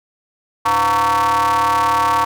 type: ring-modulated tone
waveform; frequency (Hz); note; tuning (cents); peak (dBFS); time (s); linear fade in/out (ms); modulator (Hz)
square; 103.83; G#2; 0; -11; 0.65-2.25; 10; 1020
effects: none